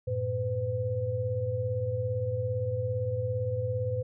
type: tone cluster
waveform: sine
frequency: 96.4 / 114 / 506 Hz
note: G2 / A#2 / B4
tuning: -28 / -38 / +42 cents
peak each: -35 / -31 / -31 dBFS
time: 0.07-4.03 s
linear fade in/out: 10 ms
effects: none